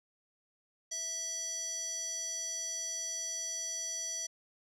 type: tone with band-pass filter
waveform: square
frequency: 655 Hz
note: E5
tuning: 11 cents flat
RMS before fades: -38 dBFS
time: 0.91-4.27 s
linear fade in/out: 10 ms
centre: 6000 Hz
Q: 6.8
effects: none